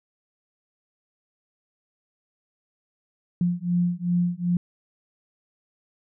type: beating tone pair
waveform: sine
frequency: 174.4 / 177 Hz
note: F3 / F3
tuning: -2 / +23 cents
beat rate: 2.6 Hz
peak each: -24 dBFS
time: 3.41-4.57 s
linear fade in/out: 2 ms
effects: none